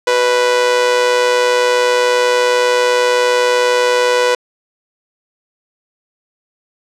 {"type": "tone with amplitude modulation", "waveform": "sawtooth", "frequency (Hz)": 493.9, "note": "B4", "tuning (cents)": 0, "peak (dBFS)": -4, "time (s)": [0.07, 4.35], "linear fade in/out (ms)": 5, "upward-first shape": "sine", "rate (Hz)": 120, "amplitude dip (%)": 60, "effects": ["low-pass 7000 Hz 12 dB/octave"]}